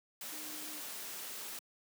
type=tone in noise; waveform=sine; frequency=304.6 Hz; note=D#4; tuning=37 cents flat; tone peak=-52 dBFS; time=0.32-0.8 s; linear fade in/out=2 ms; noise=white; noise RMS=-44 dBFS; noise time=0.21-1.59 s; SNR=-11 dB; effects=high-pass 200 Hz 12 dB/octave